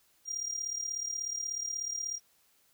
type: tone with amplitude modulation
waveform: triangle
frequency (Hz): 5700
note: F8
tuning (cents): +34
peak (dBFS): -29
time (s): 0.25-2.2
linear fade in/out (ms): 50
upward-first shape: sine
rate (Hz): 36.5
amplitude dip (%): 75
effects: white hiss -68 dBFS RMS until 2.73 s